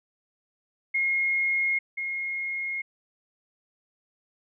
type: tone pair in turn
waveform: sine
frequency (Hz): 2150 / 2150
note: C7 / C7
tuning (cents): +47 / +47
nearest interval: unison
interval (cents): 0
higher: neither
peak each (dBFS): -22 / -28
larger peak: first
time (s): 0.94-1.79 / 1.97-2.82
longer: neither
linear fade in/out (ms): 10
effects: none